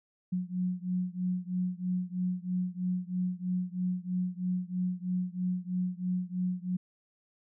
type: beating tone pair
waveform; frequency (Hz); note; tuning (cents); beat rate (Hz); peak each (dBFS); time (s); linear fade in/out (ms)
sine; 180.3 / 183.4; F#3 / F#3; -45 / -15; 3.1; -32 / -33; 0.32-6.77; 10
effects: none